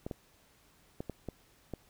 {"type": "clicks", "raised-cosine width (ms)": 2, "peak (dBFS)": -24, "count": 6, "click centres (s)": [0.065, 0.112, 1.005, 1.097, 1.287, 1.737], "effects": ["pink hiss -65 dBFS RMS until 1.89 s"]}